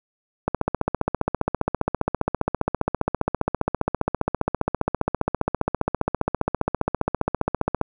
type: click train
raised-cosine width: 1 ms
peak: -6 dBFS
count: 111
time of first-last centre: 0.48-7.813 s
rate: 15 Hz
effects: none